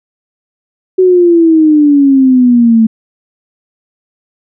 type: exponential sweep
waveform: sine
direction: down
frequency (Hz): 376 to 220.1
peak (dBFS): -3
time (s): 0.98-2.87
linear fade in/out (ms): 10
effects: none